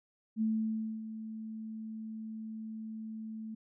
sine tone with ADSR envelope, 220 Hz, A3, in tune, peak -27 dBFS, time 0.36-3.55 s, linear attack 54 ms, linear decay 600 ms, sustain -12 dB, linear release 9 ms, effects none

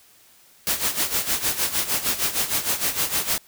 white noise with tremolo, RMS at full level -21 dBFS, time 0.67-3.38 s, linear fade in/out 0 ms, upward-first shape sine, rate 6.5 Hz, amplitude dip 75%, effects white hiss -54 dBFS RMS until 3.47 s

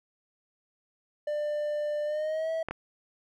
triangle tone with pitch glide, 595 to 648.9 Hz, D5 to E5, +22 to -27 cents, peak -26 dBFS, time 1.27-2.63 s, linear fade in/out 5 ms, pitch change +151 cents, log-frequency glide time 2.05-2.51 s
clicks, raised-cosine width 0.5 ms, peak -18 dBFS, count 2, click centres 2.686 / 2.71 s
effects none

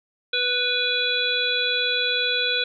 harmonic tone with a mistuned harmonic, 493.9 Hz, B4, in tune, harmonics 1 / 3 / 5 / 7 / 8, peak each -30 / -27 / -27 / -25 / -26 dBFS, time 0.33-2.64 s, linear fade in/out 5 ms, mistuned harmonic 7, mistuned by -31 cents, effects none

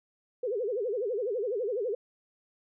sine tone with vibrato, 450 Hz, A4, 39 cents sharp, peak -28 dBFS, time 0.43-1.95 s, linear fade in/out 5 ms, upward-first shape sine, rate 12 Hz, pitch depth 240 cents each way, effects none

